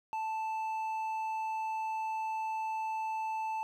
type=tone with hard clipping; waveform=sine; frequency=880 Hz; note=A5; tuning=in tune; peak=-34 dBFS; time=0.13-3.63 s; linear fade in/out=0 ms; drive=5 dB; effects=none